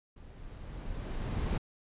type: noise with level ramp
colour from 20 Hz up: brown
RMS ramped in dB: -51 to -29 dBFS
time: 0.16-1.58 s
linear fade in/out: 5 ms
effects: resampled to 8000 Hz